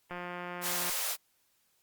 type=click train; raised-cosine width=0.5 ms; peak=-25 dBFS; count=140; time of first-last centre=0.11-0.895 s; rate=177 Hz
type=high-pass noise; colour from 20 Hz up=white; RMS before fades=-33 dBFS; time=0.61-1.17 s; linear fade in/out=50 ms; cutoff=460 Hz; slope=96 dB/octave
effects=white hiss -72 dBFS RMS until 1.82 s + Opus 48 kbps